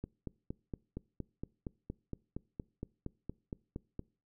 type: click train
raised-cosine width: 3 ms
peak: -26 dBFS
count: 18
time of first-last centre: 0.04-3.993 s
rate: 4.3 Hz
effects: noise-tail reverb RT60 0.4 s tail -24 dB re dry